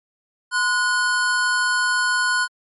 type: tone pair together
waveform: square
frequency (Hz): 1029 / 1459.4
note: C6 / F#6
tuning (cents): -29 / -24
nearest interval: tritone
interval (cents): 605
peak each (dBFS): -25 / -19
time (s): 0.51-2.48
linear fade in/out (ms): 50
effects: MP3 48 kbps